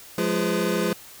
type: tone cluster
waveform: square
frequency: 178.4 / 210.8 / 343.1 / 410.9 / 504 Hz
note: F3 / G#3 / F4 / G#4 / B4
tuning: +37 / +26 / -31 / -18 / +35 cents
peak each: -29 dBFS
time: 0.18-0.93 s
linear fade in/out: 2 ms
effects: white hiss -45 dBFS RMS until 1.2 s